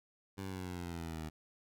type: exponential sweep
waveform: 15% pulse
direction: down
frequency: 98 to 77.4 Hz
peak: -34 dBFS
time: 0.37-1.3 s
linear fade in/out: 20 ms
effects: none